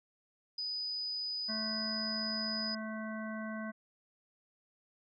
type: tone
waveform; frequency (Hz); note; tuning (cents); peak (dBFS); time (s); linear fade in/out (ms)
sine; 4978; D#8; 0; -35; 0.58-2.75; 5
type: harmonic tone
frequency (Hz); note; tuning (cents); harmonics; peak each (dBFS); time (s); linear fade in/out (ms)
218.3; A3; -13; 1 / 3 / 5 / 7 / 9; -39 / -45 / -48 / -46 / -51; 1.48-3.72; 20
effects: none